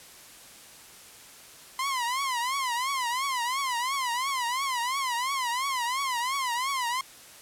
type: tone with vibrato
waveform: sawtooth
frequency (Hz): 1023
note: C6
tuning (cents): -39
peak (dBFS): -23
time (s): 1.79-7.01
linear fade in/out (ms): 2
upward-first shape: triangle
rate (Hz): 2.9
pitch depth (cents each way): 180
effects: white hiss -49 dBFS RMS until 7.41 s + low-pass 12000 Hz 12 dB/octave